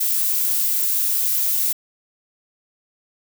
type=noise; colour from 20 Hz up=violet; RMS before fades=-20 dBFS; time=0-1.73 s; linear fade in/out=10 ms; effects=none